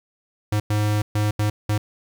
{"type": "tone bursts at uneven times", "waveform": "square", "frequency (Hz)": 105.2, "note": "G#2", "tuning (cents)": 23, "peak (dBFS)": -19, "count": 5, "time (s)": [[0.52, 0.6], [0.7, 1.02], [1.15, 1.31], [1.39, 1.5], [1.69, 1.78]], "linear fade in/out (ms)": 5, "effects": ["9-bit"]}